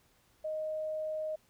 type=tone; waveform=sine; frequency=622.3 Hz; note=D#5; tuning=in tune; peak=-33 dBFS; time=0.44-1.36 s; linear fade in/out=10 ms; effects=pink hiss -68 dBFS RMS until 1.49 s